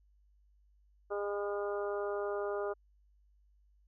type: harmonic tone with a mistuned harmonic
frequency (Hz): 203.5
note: G#3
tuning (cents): -35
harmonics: 2 / 3 / 4 / 5 / 6 / 7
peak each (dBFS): -35 / -39 / -45 / -49 / -44 / -48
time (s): 1.1-2.74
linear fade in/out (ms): 20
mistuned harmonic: 5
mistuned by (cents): -17
effects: added 50 Hz sine -64 dBFS peak until 3.87 s